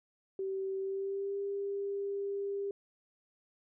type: tone with pitch glide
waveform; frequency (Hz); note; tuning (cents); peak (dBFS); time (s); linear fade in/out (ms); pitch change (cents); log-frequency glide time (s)
sine; 385.3 to 399.1; G4 to G4; -30 to +31; -33; 0.39-2.71; 2; +61; 0.78-1.38
effects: none